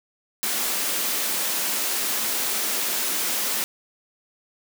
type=high-pass noise; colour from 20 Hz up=white; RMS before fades=-25 dBFS; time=0.43-3.64 s; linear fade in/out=0 ms; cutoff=180 Hz; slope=96 dB/octave; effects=none